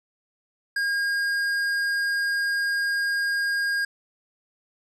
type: tone with tanh clipping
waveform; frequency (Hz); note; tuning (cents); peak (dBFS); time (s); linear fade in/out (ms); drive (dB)
triangle; 1622; G#6; -41; -24; 0.76-3.85; 5; 15
effects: none